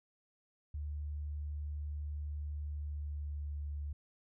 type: tone with pitch glide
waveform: sine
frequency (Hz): 74 to 72.98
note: D2 to D2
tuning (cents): +14 to -10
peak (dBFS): -37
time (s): 0.74-3.93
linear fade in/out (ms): 5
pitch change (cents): -24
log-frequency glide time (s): 2.64-3.7
effects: none